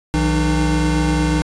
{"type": "tone cluster", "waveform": "square", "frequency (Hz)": [62.2, 161.3, 302.7], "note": ["B1", "E3", "D#4"], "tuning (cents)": [13, -37, -48], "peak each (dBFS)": -20, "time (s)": [0.14, 1.42], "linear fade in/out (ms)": 0, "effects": ["resampled to 22050 Hz"]}